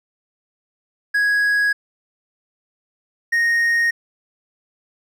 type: tone pair in turn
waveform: triangle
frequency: 1661.2 / 1860.7 Hz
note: G#6 / A#6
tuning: 0 / -4 cents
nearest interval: major second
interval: 196 cents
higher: second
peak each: -13 dBFS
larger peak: neither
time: 1.14-1.73 / 3.32-3.91 s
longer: neither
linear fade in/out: 10 ms
effects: none